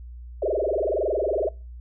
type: tone with frequency modulation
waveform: sine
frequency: 513 Hz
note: C5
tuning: 34 cents flat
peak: -21 dBFS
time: 0.42-1.49 s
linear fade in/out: 5 ms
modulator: 21.7 Hz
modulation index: 6.4
effects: noise-tail reverb RT60 0.3 s tail -23 dB re dry + added 60 Hz sine -37 dBFS peak until 1.8 s